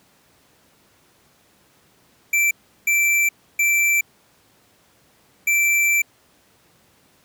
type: tone bursts at uneven times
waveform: square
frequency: 2339 Hz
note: D7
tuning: 8 cents flat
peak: -16 dBFS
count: 4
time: 2.33-2.51 / 2.87-3.29 / 3.59-4.01 / 5.47-6.02 s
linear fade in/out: 5 ms
effects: pink hiss -57 dBFS RMS until 7.24 s + high-pass 100 Hz 12 dB/octave